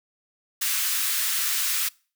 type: high-pass noise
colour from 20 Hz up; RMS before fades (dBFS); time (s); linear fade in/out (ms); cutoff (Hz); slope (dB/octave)
white; -25; 0.61-1.89; 10; 1300; 24
effects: noise-tail reverb RT60 0.4 s tail -25 dB re dry